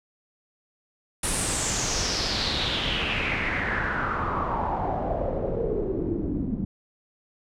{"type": "noise with low-pass filter sweep", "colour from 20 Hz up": "pink", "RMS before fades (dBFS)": -27, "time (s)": [1.23, 6.65], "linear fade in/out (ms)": 5, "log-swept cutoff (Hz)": [10000, 230], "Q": 4.9, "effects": []}